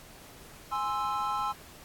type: chord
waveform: triangle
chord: Ab augmented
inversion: none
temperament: equal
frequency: 830.6 / 1046.5 / 1318.5 Hz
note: Ab5 / C6 / E6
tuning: 0 / 0 / 0 cents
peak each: -31 dBFS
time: 0.71-1.53 s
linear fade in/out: 20 ms
effects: pink hiss -51 dBFS RMS until 1.84 s + AAC 64 kbps